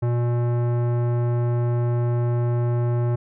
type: tone with tanh clipping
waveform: sine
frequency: 120 Hz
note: B2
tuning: 49 cents flat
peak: -21 dBFS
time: 0.02-3.16 s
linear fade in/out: 10 ms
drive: 17 dB
effects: none